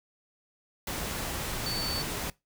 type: tone in noise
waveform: sine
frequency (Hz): 4508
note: C#8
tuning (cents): +28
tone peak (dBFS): -31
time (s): 1.66-2.02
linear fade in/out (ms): 2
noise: pink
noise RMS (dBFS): -34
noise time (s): 0.87-2.3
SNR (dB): 0
effects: noise-tail reverb RT60 0.2 s tail -21 dB re dry